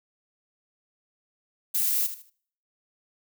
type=noise with echo; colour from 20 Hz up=violet; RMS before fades=-25 dBFS; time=1.74-2.07 s; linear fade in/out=10 ms; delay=77 ms; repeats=3; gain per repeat=-11 dB; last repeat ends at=2.301 s; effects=noise-tail reverb RT60 0.6 s tail -26 dB re dry

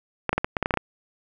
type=clicks; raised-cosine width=0.5 ms; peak=-7 dBFS; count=10; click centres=0.293 / 0.33 / 0.38 / 0.445 / 0.568 / 0.627 / 0.659 / 0.708 / 0.74 / 0.773 s; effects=none

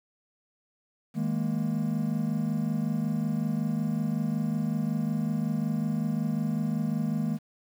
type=chord; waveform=triangle; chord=D# suspended fourth; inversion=none; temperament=equal with one note detuned; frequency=158.37 / 207.7 / 233.1 Hz; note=D#3 / G#3 / A#3; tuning=+31 / 0 / 0 cents; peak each=-28 dBFS; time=1.14-7.39 s; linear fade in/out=50 ms; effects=tanh soft clip ceiling -14 dBFS + 9-bit

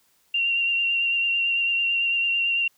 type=tone with vibrato; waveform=sine; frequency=2762 Hz; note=F7; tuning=20 cents flat; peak=-20 dBFS; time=0.34-2.68 s; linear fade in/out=5 ms; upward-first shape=triangle; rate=9 Hz; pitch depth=26 cents each way; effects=white hiss -64 dBFS RMS until 2.77 s

